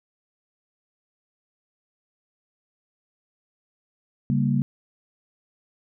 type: chord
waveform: sine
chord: G diminished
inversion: second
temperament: equal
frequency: 138.59 / 196 / 233.1 Hz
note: Db3 / G3 / Bb3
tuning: 0 / 0 / 0 cents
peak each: -22 / -25 / -24 dBFS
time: 4.3-4.62 s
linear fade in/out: 0 ms
effects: none